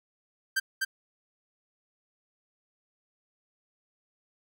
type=tone with echo; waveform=45% pulse; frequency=1568 Hz; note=G6; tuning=in tune; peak=-24 dBFS; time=0.56-0.6 s; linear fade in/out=10 ms; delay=250 ms; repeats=1; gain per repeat=-2 dB; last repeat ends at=0.85 s; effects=none